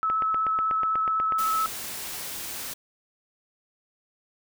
sine tone with vibrato, 1300 Hz, E6, 24 cents flat, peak -22 dBFS, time 0.03-1.66 s, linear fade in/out 0 ms, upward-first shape sine, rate 16 Hz, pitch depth 13 cents each way
click train, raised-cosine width 0.5 ms, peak -18 dBFS, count 11, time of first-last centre 0.1-1.322 s, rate 8.18 Hz
white noise, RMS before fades -35 dBFS, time 1.38-2.74 s, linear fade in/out 10 ms
effects none

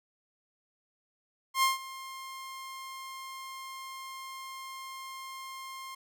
sawtooth tone with ADSR envelope, 1061 Hz, C6, 24 cents sharp, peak -18 dBFS, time 1.54-5.95 s, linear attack 88 ms, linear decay 150 ms, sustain -19 dB, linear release 7 ms, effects none

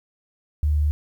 sine tone, 74.6 Hz, D2, 28 cents sharp, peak -17 dBFS, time 0.63-0.91 s, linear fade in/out 0 ms, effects 9-bit

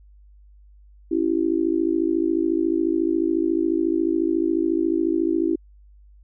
sine tone with amplitude modulation, 329.6 Hz, E4, in tune, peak -14 dBFS, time 1.11-5.56 s, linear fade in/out 10 ms, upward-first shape sine, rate 54.1 Hz, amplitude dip 100%, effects added 50 Hz sine -47 dBFS peak until 6.23 s

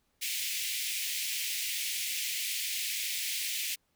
pink high-pass noise, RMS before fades -34 dBFS, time 0.21-3.76 s, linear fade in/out 20 ms, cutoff 2100 Hz, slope 48 dB/octave, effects pink hiss -75 dBFS RMS until 3.95 s

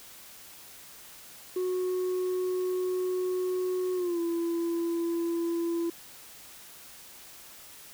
sine tone with pitch glide, 366.6 to 338.1 Hz, F#4 to E4, -16 to +44 cents, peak -24 dBFS, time 1.56-5.9 s, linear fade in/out 5 ms, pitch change -140 cents, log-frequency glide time 3.95-4.2 s, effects tanh soft clip ceiling -26 dBFS + white hiss -49 dBFS RMS until 7.93 s

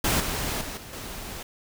pink noise with level steps, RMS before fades -23 / -29 / -35 / -42 / -37 dBFS, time 0.04-1.43 s, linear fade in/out 5 ms, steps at 0.2 / 0.61 / 0.77 / 0.93 s, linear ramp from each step 2 ms, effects none

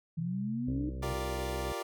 sine exponential sweep, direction up, 160 to 310 Hz, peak -32 dBFS, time 0.17-0.9 s, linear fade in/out 10 ms
sine tone with pitch glide, 130.81 to 129.91 Hz, C3 to C3, 0 to -12 cents, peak -38 dBFS, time 0.18-1.13 s, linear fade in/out 5 ms, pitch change -12 cents, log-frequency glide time 0.32-0.76 s
harmonic tone, 64 Hz, C2, 38 cents flat, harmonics 1 / 2 / 3 / 4 / 5 / 6 / 7 / 8 / 9, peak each -37 / -43 / -47 / -49 / -51 / -53 / -54 / -55 / -56 dBFS, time 0.67-1.73 s, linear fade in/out 10 ms
25% pulse chord, G minor seventh, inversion third, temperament equal, 349.2 / 392 / 466.2 / 587.3 Hz, F4 / G4 / Bb4 / D5, 0 / 0 / 0 / 0 cents, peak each -37 dBFS, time 1.02-1.83 s, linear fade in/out 10 ms
effects none

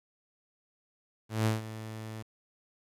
sawtooth tone with ADSR envelope, 110 Hz, A2, in tune, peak -20 dBFS, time 1.29-2.23 s, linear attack 170 ms, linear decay 150 ms, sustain -15 dB, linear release 15 ms, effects resampled to 32000 Hz + 10-bit

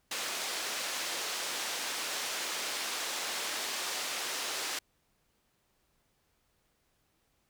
white band-pass noise, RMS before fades -36 dBFS, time 0.11-4.79 s, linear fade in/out 5 ms, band 360 to 6200 Hz, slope 12 dB/octave, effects pink hiss -74 dBFS RMS until 7.49 s

